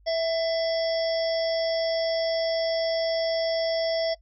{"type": "harmonic tone with a mistuned harmonic", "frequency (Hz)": 668, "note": "E5", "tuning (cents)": 23, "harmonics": [1, 3, 5, 7, 8], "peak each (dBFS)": [-23, -37, -39, -39, -33], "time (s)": [0.06, 4.15], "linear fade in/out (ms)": 20, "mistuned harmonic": 1, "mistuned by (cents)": -28, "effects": ["noise-tail reverb RT60 0.1 s tail -24 dB re dry", "added 50 Hz sine -54 dBFS peak until 4.21 s"]}